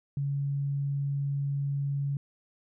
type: tone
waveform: sine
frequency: 140.5 Hz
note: C#3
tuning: 24 cents sharp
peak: -27 dBFS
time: 0.17-2.17 s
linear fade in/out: 2 ms
effects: none